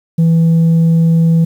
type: tone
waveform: sine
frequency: 164.81 Hz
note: E3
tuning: in tune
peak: -4 dBFS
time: 0.18-1.45 s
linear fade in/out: 10 ms
effects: tanh soft clip ceiling -6 dBFS + 7-bit